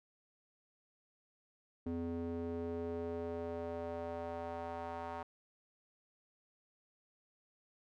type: tone with band-pass filter sweep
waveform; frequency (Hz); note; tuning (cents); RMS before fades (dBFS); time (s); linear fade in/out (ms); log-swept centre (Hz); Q
square; 84.2; E2; +37; -41; 1.86-5.23; 5; 300 to 880; 2.3
effects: none